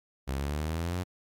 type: exponential sweep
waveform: sawtooth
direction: up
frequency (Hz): 65.41 to 92.5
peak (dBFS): -26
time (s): 0.27-1.04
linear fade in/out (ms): 20
effects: AAC 64 kbps